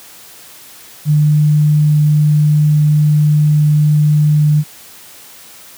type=tone; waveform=sine; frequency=150.2 Hz; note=D3; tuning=39 cents sharp; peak=-7 dBFS; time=1.05-4.64 s; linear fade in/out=50 ms; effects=white hiss -38 dBFS RMS until 5.77 s + high-pass 80 Hz 12 dB/octave